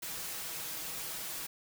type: noise with comb filter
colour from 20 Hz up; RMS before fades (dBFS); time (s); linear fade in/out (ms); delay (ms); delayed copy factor
white; -40; 0.02-1.47; 10; 6.2; +0.6
effects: none